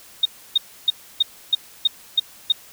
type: tone bursts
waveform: sine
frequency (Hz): 3703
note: A#7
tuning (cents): -12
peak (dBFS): -12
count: 8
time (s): 0.23-2.522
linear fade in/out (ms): 5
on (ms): 24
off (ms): 300
effects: white hiss -46 dBFS RMS until 2.72 s